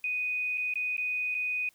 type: tone with dropouts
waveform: sine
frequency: 2489 Hz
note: D#7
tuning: in tune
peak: -28 dBFS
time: 0.04-1.69 s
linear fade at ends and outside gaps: 2 ms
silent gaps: 0.575-0.579 / 0.739-0.756 / 0.967-0.979 / 1.345-1.349 s
effects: white hiss -65 dBFS RMS until 1.74 s